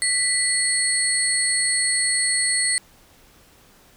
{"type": "tone cluster", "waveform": "sine", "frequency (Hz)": [1981, 4356, 8270, 9520], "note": ["B6", "C#8", "C9", "D9"], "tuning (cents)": [5, -31, -21, 22], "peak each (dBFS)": -24, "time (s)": [0.02, 2.78], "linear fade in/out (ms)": 0, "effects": ["pink hiss -53 dBFS RMS until 3.96 s"]}